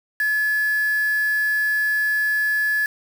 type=tone with quantisation; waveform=sine; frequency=1710 Hz; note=A6; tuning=50 cents flat; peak=-18 dBFS; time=0.2-2.86 s; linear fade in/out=2 ms; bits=5; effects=none

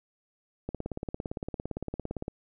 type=click train; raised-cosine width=2 ms; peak=-20 dBFS; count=29; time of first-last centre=0.69-2.281 s; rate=17.6 Hz; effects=none

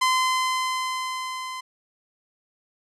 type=tone with level ramp; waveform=sawtooth; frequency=1030 Hz; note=C6; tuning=28 cents flat; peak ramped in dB=-14 to -28 dBFS; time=0.01-1.61 s; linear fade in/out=10 ms; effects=low-pass 9000 Hz 12 dB/octave

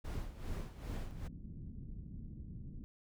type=noise with tremolo; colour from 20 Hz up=brown; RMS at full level=-39 dBFS; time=0.04-1.28 s; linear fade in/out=10 ms; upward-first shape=sine; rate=2.5 Hz; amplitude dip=75%
type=low-pass noise; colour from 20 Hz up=pink; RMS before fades=-47 dBFS; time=1.11-2.84 s; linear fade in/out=0 ms; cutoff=240 Hz; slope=24 dB/octave
effects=none

